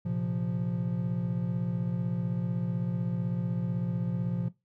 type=chord; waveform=triangle; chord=Bb suspended second; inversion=none; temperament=equal with one note detuned; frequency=116.54 / 132.41 / 174.61 Hz; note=Bb2 / C3 / F3; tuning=0 / +21 / 0 cents; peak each=-32 / -33 / -28 dBFS; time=0.05-4.49 s; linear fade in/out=10 ms; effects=noise-tail reverb RT60 0.2 s tail -17 dB re dry